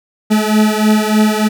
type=beating tone pair; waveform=40% pulse; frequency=213.1 / 216.4 Hz; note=G#3 / A3; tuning=+45 / -29 cents; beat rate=3.3 Hz; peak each=-11 / -13 dBFS; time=0.3-1.49 s; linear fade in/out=20 ms; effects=none